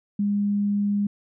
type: tone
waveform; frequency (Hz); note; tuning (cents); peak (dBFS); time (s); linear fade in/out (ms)
sine; 203.7; G#3; -33; -20; 0.19-1.07; 5
effects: none